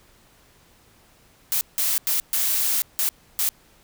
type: noise bursts at uneven times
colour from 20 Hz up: blue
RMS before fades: -22 dBFS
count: 6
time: 1.52-1.61 / 1.78-1.98 / 2.07-2.2 / 2.33-2.82 / 2.99-3.09 / 3.39-3.49 s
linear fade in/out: 0 ms
effects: pink hiss -56 dBFS RMS until 3.83 s